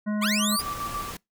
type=harmonic tone; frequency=210.2 Hz; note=G#3; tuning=21 cents sharp; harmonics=1 / 3 / 5 / 7 / 9; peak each=-24 / -37 / -41 / -41 / -45 dBFS; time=0.06-0.57 s; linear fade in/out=20 ms
type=linear sweep; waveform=20% pulse; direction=up; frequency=932.3 to 5060 Hz; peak=-19 dBFS; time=0.21-0.62 s; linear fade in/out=20 ms
type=tone with tremolo; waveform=sine; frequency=1165 Hz; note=D6; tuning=14 cents flat; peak=-28 dBFS; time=0.38-1.12 s; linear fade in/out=50 ms; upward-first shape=square; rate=7.1 Hz; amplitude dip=55%
type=noise; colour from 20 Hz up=pink; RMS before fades=-37 dBFS; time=0.59-1.17 s; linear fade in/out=5 ms
effects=noise-tail reverb RT60 0.2 s tail -26 dB re dry